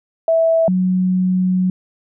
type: tone pair in turn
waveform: sine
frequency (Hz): 655 / 184.25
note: E5 / F#3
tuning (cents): -11 / -7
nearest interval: octave + minor seventh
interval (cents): 2196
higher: first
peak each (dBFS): -11 / -13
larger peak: first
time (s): 0.28-0.68 / 0.68-1.7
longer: second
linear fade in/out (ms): 2
effects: none